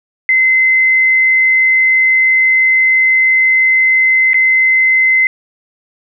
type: tone with dropouts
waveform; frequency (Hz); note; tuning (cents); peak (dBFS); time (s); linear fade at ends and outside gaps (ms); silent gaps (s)
sine; 2057; C7; -30; -7; 0.29-5.27; 1; 4.333-4.343
effects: none